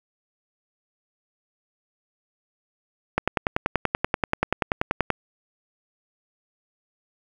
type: click train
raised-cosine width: 0.5 ms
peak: -5 dBFS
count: 21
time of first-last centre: 3.18-5.103 s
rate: 10.4 Hz
effects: 7-bit